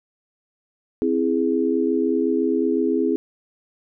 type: chord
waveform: sine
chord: C augmented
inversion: none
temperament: equal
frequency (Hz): 261.6 / 329.6 / 415.3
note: C4 / E4 / G#4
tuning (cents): 0 / 0 / 0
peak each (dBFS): -22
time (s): 1.02-3.16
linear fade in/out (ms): 0
effects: none